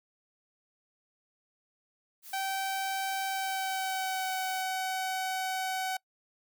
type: noise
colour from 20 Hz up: blue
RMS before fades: -47 dBFS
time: 2.22-4.65 s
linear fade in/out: 50 ms
type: tone with pitch glide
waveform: sawtooth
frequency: 773 to 753.6 Hz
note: G5 to F#5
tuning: -24 to +32 cents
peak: -27 dBFS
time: 2.33-5.97 s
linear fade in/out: 5 ms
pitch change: -44 cents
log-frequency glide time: 3.26-4.33 s
effects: noise-tail reverb RT60 0.1 s tail -25 dB re dry